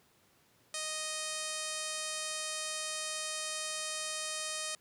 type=tone with low-pass filter; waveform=5% pulse; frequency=622.3 Hz; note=D#5; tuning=in tune; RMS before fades=-38 dBFS; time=0.74-4.75 s; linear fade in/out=2 ms; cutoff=10000 Hz; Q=3.1; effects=pink hiss -67 dBFS RMS until 4.8 s + high-pass 100 Hz 12 dB/octave